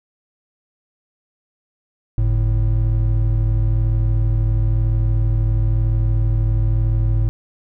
triangle tone pair together, 49 / 110 Hz, G1 / A2, 0 / 0 cents, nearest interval octave + major second, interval 1400 cents, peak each -15 dBFS, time 2.18-7.29 s, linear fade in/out 0 ms, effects none

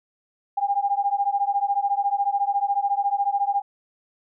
sine beating tone pair, 797 / 811 Hz, G5 / G#5, +28 / -41 cents, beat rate 14 Hz, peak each -23 dBFS, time 0.57-3.62 s, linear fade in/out 10 ms, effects none

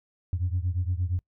sine beating tone pair, 86.5 / 95.1 Hz, F2 / F#2, -16 / +48 cents, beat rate 8.6 Hz, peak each -26 / -28 dBFS, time 0.33-1.19 s, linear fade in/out 0 ms, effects noise-tail reverb RT60 0.1 s tail -24 dB re dry + tanh soft clip ceiling -19 dBFS

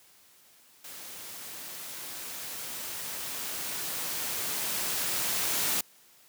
white noise with level ramp, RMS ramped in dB -44 to -28 dBFS, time 0.84-5.81 s, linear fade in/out 5 ms, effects white hiss -59 dBFS RMS until 6.28 s + high-pass 100 Hz 12 dB/octave

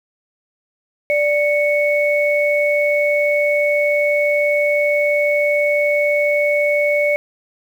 sine tone pair together, 587.2 / 2217 Hz, D5 / C#7, 0 / 0 cents, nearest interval octave + major seventh, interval 2300 cents, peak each -15 / -18 dBFS, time 1.1-7.16 s, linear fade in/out 0 ms, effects 7-bit

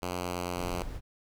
5% pulse tone with pitch glide, 89.5 to 88.63 Hz, F2 to F2, +43 to +26 cents, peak -21 dBFS, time 0.02-0.83 s, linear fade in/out 5 ms, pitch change -17 cents, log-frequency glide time 0.12-0.49 s
brown noise, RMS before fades -38 dBFS, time 0.55-1.01 s, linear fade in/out 50 ms
effects none

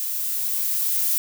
violet noise with level ramp, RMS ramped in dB -27 to -21 dBFS, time 0-1.18 s, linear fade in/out 0 ms, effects none

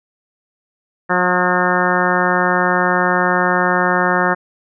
harmonic tone, 180 Hz, F#3, 47 cents flat, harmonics 1 / 2 / 3 / 4 / 5 / 6 / 7 / 8 / 9 / 10, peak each -22 / -22 / -22 / -22 / -22 / -22 / -22 / -22 / -22 / -22 dBFS, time 1.09-4.35 s, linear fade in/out 20 ms, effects none

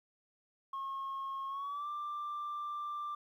sine tone with pitch glide, 1084 to 1182.1 Hz, C#6 to D6, -39 to +11 cents, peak -35 dBFS, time 0.73-3.15 s, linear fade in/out 5 ms, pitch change +150 cents, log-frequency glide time 1.48-1.88 s, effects tanh soft clip ceiling -35 dBFS + 12-bit

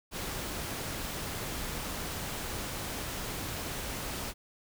pink noise, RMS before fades -37 dBFS, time 0.11-4.34 s, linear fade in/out 50 ms, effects none

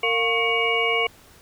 sine tone cluster, 459.1 / 705 / 1094 / 2252 / 2853 Hz, A#4 / F5 / C#6 / C#7 / F7, -26 / +16 / -23 / +27 / +36 cents, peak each -25 / -29 / -28 / -22 / -27 dBFS, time 0.03-1.07 s, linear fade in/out 5 ms, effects pink hiss -51 dBFS RMS until 1.41 s

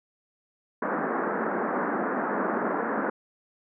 pink band-pass noise, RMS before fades -28 dBFS, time 0.82-3.1 s, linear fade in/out 5 ms, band 200 to 1700 Hz, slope 48 dB/octave, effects none

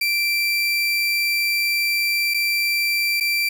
30% pulse tone with dropouts, 2349 Hz, D7, in tune, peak -16 dBFS, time 0.01-3.49 s, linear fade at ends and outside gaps 5 ms, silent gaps 2.339-2.343 / 3.201-3.207 s, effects none

